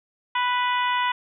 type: harmonic tone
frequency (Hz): 493.9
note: B4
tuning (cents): 0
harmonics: 2 / 3 / 4 / 5 / 6 / 7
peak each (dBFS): -22 / -30 / -29 / -34 / -32 / -36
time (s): 0.35-1.12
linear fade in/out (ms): 5
effects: none